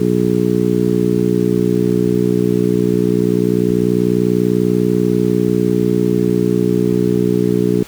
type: harmonic tone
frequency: 60.2 Hz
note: B1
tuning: 44 cents flat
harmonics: 2 / 3 / 4 / 5 / 6 / 7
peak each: -22 / -17 / -20 / -20 / -19 / -18 dBFS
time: 0-7.83 s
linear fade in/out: 5 ms
effects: pink hiss -37 dBFS RMS until 7.87 s